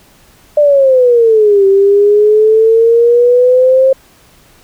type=exponential two-way sweep; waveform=sine; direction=down then up; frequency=600 to 387.9 to 534 Hz; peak=-4 dBFS; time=0.57-3.93 s; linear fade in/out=5 ms; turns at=1.66 s; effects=pink hiss -45 dBFS RMS until 4.63 s